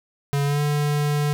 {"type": "tone with pitch glide", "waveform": "square", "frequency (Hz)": [141.7, 147.04], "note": ["C#3", "D3"], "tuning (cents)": [38, 2], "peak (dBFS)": -20, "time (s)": [0.33, 1.33], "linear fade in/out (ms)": 0, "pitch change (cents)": 64, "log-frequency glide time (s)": [0.44, 0.61], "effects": []}